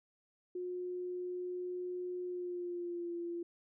sine tone with pitch glide, 360.1 to 343.4 Hz, F#4 to F4, -47 to -29 cents, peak -37 dBFS, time 0.55-3.43 s, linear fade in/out 5 ms, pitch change -82 cents, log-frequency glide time 2.24-3.14 s, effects none

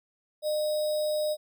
sine tone with sample-and-hold, 608 Hz, D#5, 40 cents flat, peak -25 dBFS, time 0.42-1.37 s, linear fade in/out 50 ms, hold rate 4410 Hz, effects none

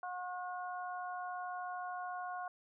harmonic tone, 361.3 Hz, F#4, 41 cents flat, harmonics 2 / 3 / 4, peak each -41 / -45 / -47 dBFS, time 0.03-2.48 s, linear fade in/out 2 ms, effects none

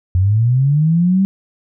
sine linear sweep, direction up, 87.9 to 196.4 Hz, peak -10 dBFS, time 0.15-1.25 s, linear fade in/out 0 ms, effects none

